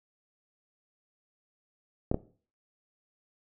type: clicks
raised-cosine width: 2 ms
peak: -13 dBFS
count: 2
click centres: 2.115 / 2.144 s
effects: noise-tail reverb RT60 0.4 s tail -17 dB re dry